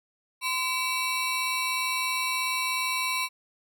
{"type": "ring-modulated tone", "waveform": "25% pulse", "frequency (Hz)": 1657, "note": "G#6", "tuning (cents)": -4, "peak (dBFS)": -19, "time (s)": [0.41, 3.29], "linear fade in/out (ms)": 50, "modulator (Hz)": 627, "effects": []}